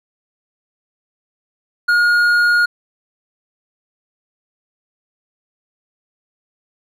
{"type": "tone with hard clipping", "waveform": "sine", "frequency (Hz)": 1432, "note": "F6", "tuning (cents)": 43, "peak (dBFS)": -12, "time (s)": [1.88, 2.66], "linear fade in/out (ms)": 10, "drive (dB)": 5, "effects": []}